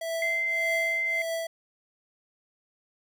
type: tone with tremolo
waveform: square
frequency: 659.3 Hz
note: E5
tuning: in tune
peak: -28 dBFS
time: 0.01-1.47 s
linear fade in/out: 5 ms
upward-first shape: triangle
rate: 1.7 Hz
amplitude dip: 90%
type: tone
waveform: sine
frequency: 2077 Hz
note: C7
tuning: 13 cents flat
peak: -25 dBFS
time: 0.22-1.22 s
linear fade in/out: 2 ms
effects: none